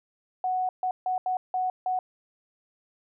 sine tone bursts at uneven times, 740 Hz, F#5, in tune, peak -24 dBFS, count 6, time 0.44-0.69 / 0.83-0.91 / 1.06-1.18 / 1.26-1.37 / 1.54-1.7 / 1.86-1.99 s, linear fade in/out 2 ms, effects none

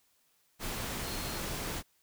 sine tone in noise, 4236 Hz, C8, 21 cents sharp, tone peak -47 dBFS, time 1.02-1.42 s, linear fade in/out 50 ms, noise pink, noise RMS -37 dBFS, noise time 0.59-1.83 s, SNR -13 dB, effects white hiss -71 dBFS RMS until 2.02 s

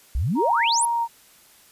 sine exponential sweep, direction up, 52.7 to 11175 Hz, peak -20 dBFS, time 0.15-0.85 s, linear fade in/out 0 ms
sine tone with vibrato, 932.3 Hz, A#5, in tune, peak -20 dBFS, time 0.35-1.08 s, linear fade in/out 50 ms, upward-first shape sine, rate 2.3 Hz, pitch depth 10 cents each way
effects white hiss -53 dBFS RMS until 1.71 s + resampled to 32000 Hz

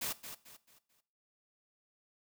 white noise with echo, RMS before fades -37 dBFS, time 0.01-0.13 s, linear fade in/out 10 ms, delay 220 ms, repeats 4, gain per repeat -9 dB, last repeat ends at 1.01 s, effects noise-tail reverb RT60 0.5 s tail -17 dB re dry

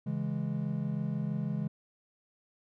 triangle chord, C# minor, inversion none, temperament equal, 138.59 / 164.81 / 207.7 Hz, C#3 / E3 / G#3, 0 / 0 / 0 cents, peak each -33 dBFS, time 0.06-1.68 s, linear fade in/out 10 ms, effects none

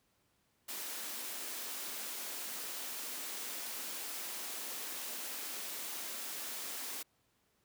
white high-pass noise, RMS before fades -42 dBFS, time 0.68-7.03 s, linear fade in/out 10 ms, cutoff 210 Hz, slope 48 dB/octave, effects pink hiss -75 dBFS RMS until 7.64 s + high-pass 60 Hz 12 dB/octave

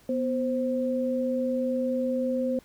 sine tone pair together, 246.9 / 523.2 Hz, B3 / C5, 0 / 0 cents, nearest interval octave + minor second, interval 1300 cents, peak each -27 dBFS, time 0.09-2.59 s, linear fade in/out 2 ms, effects pink hiss -58 dBFS RMS until 2.64 s

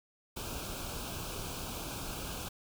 pink band-stop noise, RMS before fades -40 dBFS, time 0.36-2.49 s, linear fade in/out 10 ms, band 1600 to 2300 Hz, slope 96 dB/octave, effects none

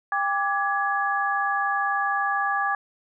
sine tone cluster, 798 / 1171 / 1678 Hz, G5 / D6 / G#6, +31 / -5 / +17 cents, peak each -26 dBFS, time 0.12-2.75 s, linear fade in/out 2 ms, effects none

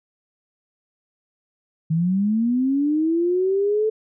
sine linear sweep, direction up, 155.56 to 440 Hz, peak -17 dBFS, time 1.9-3.9 s, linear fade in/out 10 ms, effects none

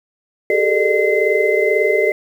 sine tone cluster, 389.6 / 425.9 / 448 / 602 / 2060 Hz, G4 / G#4 / A4 / D5 / C7, -11 / +44 / +31 / +43 / -28 cents, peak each -19 dBFS, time 0.5-2.12 s, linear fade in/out 2 ms, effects 7-bit

